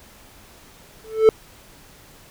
triangle tone with exponential growth, 440 Hz, A4, in tune, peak -3 dBFS, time 1.04-1.29 s, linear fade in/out 0 ms, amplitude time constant 54 ms, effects pink hiss -48 dBFS RMS until 2.3 s

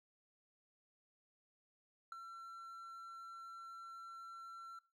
triangle tone with ADSR envelope, 1352 Hz, E6, 43 cents sharp, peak -38 dBFS, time 2.12-4.79 s, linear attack 3 ms, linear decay 9 ms, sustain -9 dB, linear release 4 ms, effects noise-tail reverb RT60 0.3 s tail -19 dB re dry

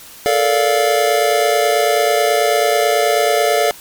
square chord, Bb major seventh, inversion third, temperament just, 437 / 466.2 / 582.7 / 699.2 Hz, A4 / Bb4 / D5 / F5, -12 / 0 / -14 / +2 cents, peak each -18 / -23 / -18 / -17 dBFS, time 0.26-3.71 s, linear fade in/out 0 ms, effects white hiss -38 dBFS RMS until 3.8 s + MP3 96 kbps

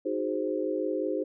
sine chord, Ab dominant seventh, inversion second, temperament equal, 311.1 / 370 / 415.3 / 523.3 Hz, Eb4 / Gb4 / Ab4 / C5, 0 / 0 / 0 / 0 cents, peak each -32 / -33 / -33 / -32 dBFS, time 0.05-1.24 s, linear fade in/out 10 ms, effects none

